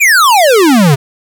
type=exponential sweep; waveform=square; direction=down; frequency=2500 to 128.6 Hz; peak=-5 dBFS; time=0-0.96 s; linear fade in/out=20 ms; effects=none